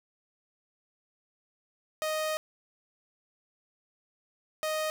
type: tone pair in turn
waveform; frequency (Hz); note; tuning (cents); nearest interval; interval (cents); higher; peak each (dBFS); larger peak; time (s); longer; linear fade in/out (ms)
sawtooth; 622.3 / 622.3; D#5 / D#5; 0 / 0; unison; 0; neither; -25 / -25; neither; 2.02-2.37 / 4.63-4.9; first; 0
effects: none